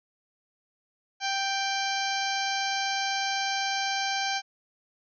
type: harmonic tone with a mistuned harmonic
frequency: 784 Hz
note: G5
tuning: in tune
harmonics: 1 / 2 / 3 / 4 / 5 / 6 / 7 / 8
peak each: -30 / -33 / -35 / -36 / -37 / -38 / -38 / -39 dBFS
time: 1.2-4.42 s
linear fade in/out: 50 ms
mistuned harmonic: 5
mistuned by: +59 cents
effects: none